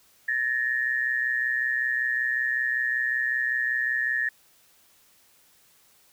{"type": "tone pair together", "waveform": "sine", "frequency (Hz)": [1728, 1853.3], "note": ["A6", "A#6"], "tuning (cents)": [-32, -11], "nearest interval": "minor second", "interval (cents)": 121, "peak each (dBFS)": -26, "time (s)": [0.28, 4.29], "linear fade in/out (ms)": 5, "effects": ["white hiss -60 dBFS RMS until 6.12 s"]}